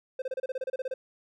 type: tone bursts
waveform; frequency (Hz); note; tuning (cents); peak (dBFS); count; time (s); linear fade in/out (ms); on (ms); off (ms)
triangle; 519; C5; -14; -27; 13; 0.19-0.94; 5; 30; 30
effects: none